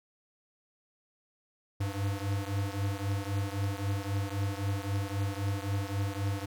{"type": "beating tone pair", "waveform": "square", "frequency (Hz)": [98, 101.8], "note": ["G2", "G#2"], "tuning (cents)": [0, -34], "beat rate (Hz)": 3.8, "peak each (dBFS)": [-33, -35], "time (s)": [1.8, 6.46], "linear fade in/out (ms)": 10, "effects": []}